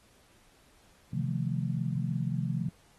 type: chord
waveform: sine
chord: F dominant seventh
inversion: second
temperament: just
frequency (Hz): 130.96 / 157.15 / 174.61 / 218.3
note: C3 / Eb3 / F3 / A3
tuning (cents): +2 / +18 / 0 / -13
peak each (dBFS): -32 / -34 / -34 / -38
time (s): 1.13-2.69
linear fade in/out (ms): 5
effects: pink hiss -63 dBFS RMS until 2.98 s + AAC 32 kbps